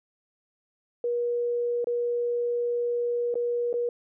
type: tone with dropouts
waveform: sine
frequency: 479.3 Hz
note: A#4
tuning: 48 cents sharp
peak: -24 dBFS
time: 1.04-3.89 s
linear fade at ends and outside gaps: 2 ms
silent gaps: 1.844-1.87 / 3.342-3.354 / 3.729-3.739 s
effects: none